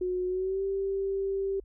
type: tone with pitch glide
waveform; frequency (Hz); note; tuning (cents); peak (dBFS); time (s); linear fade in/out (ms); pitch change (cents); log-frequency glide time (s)
sine; 364.3 to 390.4; F#4 to G4; -27 to -7; -27; 0.01-1.6; 5; +120; 0.27-0.63
effects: added 50 Hz sine -49 dBFS peak until 1.64 s